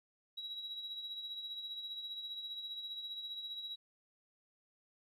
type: tone with tremolo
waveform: sine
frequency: 3876 Hz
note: B7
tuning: 33 cents flat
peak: -38 dBFS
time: 0.37-3.76 s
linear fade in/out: 10 ms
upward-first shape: triangle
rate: 15 Hz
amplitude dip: 60%
effects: tanh soft clip ceiling -36 dBFS + 13-bit